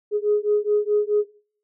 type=beating tone pair; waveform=sine; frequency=415.3 / 420 Hz; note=G#4 / G#4; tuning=0 / +19 cents; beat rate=4.7 Hz; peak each=-20 dBFS; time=0.11-1.25 s; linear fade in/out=50 ms; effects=noise-tail reverb RT60 0.5 s tail -20 dB re dry + tanh soft clip ceiling -10 dBFS